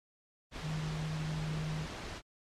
sine tone in noise, 155.56 Hz, D#3, in tune, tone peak -34 dBFS, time 0.61-1.87 s, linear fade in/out 50 ms, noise pink, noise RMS -42 dBFS, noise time 0.51-2.22 s, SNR +5 dB, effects low-pass 5000 Hz 12 dB/octave + MP3 64 kbps

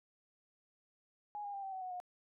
sine tone with pitch steps, 830.6 / 811.2 / 792.2 / 773.6 / 755.5 / 737.8 / 720.6 Hz, G#5 / G#5 / G5 / G5 / F#5 / F#5 / F#5, 0 / -41 / +18 / -23 / +36 / -5 / -46 cents, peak -40 dBFS, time 1.35-2.001 s, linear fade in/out 0 ms, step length 93 ms, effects none

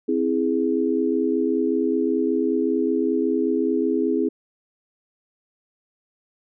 sine chord, C augmented, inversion none, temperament equal with one note detuned, 261.6 / 326.8 / 415.3 Hz, C4 / E4 / G#4, 0 / -15 / 0 cents, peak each -23 dBFS, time 0.08-4.29 s, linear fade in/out 10 ms, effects none

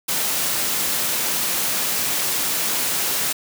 white high-pass noise, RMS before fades -22 dBFS, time 0.08-3.33 s, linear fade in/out 10 ms, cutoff 110 Hz, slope 24 dB/octave, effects none

